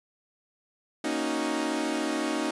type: chord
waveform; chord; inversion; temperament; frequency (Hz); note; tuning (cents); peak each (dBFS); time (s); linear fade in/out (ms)
sawtooth; D# minor seventh; second; equal; 233.1 / 277.2 / 311.1 / 370; A#3 / C#4 / D#4 / F#4; 0 / 0 / 0 / 0; -31 / -28 / -26 / -32; 1.04-2.51; 5
effects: resampled to 24000 Hz